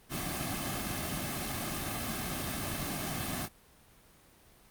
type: noise with comb filter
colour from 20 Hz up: pink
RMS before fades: -35 dBFS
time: 0.09-3.49 s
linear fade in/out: 50 ms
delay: 2.1 ms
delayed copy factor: -0.75
effects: pink hiss -60 dBFS RMS until 4.7 s + Opus 32 kbps